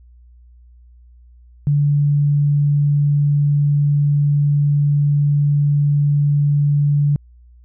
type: tone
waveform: sine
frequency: 144.9 Hz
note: D3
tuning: 23 cents flat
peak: -12 dBFS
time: 1.67-7.16 s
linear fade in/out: 0 ms
effects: added 60 Hz sine -43 dBFS peak until 7.64 s